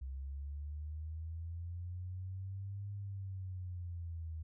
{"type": "linear two-way sweep", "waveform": "sine", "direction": "up then down", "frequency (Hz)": [65.41, 101.4, 79], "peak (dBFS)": -40, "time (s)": [0.01, 4.43], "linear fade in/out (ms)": 10, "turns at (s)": 2.92, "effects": []}